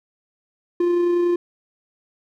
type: tone with amplitude modulation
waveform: triangle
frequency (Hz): 349.2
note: F4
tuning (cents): 0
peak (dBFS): -13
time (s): 0.8-1.36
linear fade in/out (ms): 5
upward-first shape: sine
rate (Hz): 30.5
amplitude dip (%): 25
effects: none